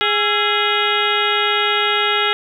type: harmonic tone with a mistuned harmonic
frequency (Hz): 415.3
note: G#4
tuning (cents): 0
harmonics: 1 / 2 / 3 / 4 / 5 / 6 / 7 / 8 / 9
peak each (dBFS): -23 / -24 / -21 / -25 / -23 / -26 / -23 / -23 / -26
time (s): 0.01-2.33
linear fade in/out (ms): 0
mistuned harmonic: 3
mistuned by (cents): +130
effects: 8-bit